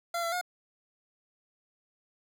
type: tone with pitch steps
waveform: 25% pulse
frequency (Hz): 685 / 674 / 717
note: F5 / E5 / F5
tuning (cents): -34 / +38 / +45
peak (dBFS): -26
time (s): 0.14-0.413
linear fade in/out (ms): 5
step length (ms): 91
effects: none